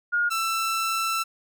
sine / sawtooth tone pair in turn, 1427 / 1333.2 Hz, F6 / E6, +37 / +19 cents, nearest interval minor second, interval 118 cents, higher first, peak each -20 dBFS, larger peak neither, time 0.12-0.3 / 0.3-1.24 s, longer second, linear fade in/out 20 ms, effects none

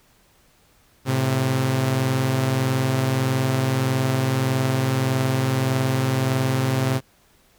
sawtooth tone pair together, 110 / 131.64 Hz, A2 / C3, 0 / +11 cents, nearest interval minor third, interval 311 cents, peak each -22 / -16 dBFS, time 1.05-7.01 s, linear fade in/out 50 ms, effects pink hiss -58 dBFS RMS until 7.58 s

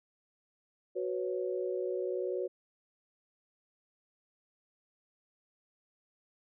sine chord, F# suspended fourth, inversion none, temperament equal, 370 / 493.9 / 554.4 Hz, F#4 / B4 / C#5, 0 / 0 / 0 cents, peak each -34 / -37 / -38 dBFS, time 0.95-2.48 s, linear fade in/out 20 ms, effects none

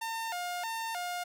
sawtooth tone with vibrato, 802 Hz, G5, 39 cents sharp, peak -30 dBFS, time 0.01-1.24 s, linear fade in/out 10 ms, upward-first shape square, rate 1.6 Hz, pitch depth 210 cents each way, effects none

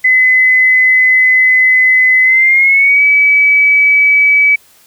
sine tone with pitch glide, 2026 to 2287 Hz, B6 to D7, +44 to -47 cents, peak -5 dBFS, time 0.04-4.56 s, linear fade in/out 10 ms, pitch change +209 cents, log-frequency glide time 2.23-3.03 s, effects white hiss -46 dBFS RMS until 4.86 s

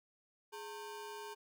35% pulse ring-modulated tone, 662 Hz, E5, 7 cents sharp, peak -40 dBFS, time 0.52-1.35 s, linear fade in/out 20 ms, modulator 245 Hz, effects none

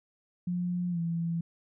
sine tone with pitch glide, 177.5 to 167.73 Hz, F3 to E3, +28 to +30 cents, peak -28 dBFS, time 0.47-1.41 s, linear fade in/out 5 ms, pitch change -98 cents, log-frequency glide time 0.9-0.99 s, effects none

